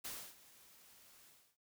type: noise with ADSR envelope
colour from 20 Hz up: white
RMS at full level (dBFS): -44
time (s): 0.04-1.57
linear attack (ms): 13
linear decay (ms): 290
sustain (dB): -19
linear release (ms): 300
effects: none